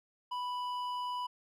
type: tone with hard clipping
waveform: sine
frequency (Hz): 989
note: B5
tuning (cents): +2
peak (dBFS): -36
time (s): 0.31-1.27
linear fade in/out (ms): 10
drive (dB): 8
effects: none